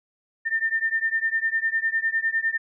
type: beating tone pair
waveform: sine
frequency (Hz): 1800 / 1809.9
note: A6 / A6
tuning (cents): +39 / +48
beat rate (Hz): 9.9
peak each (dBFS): -24 / -25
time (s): 0.45-2.58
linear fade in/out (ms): 20
effects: none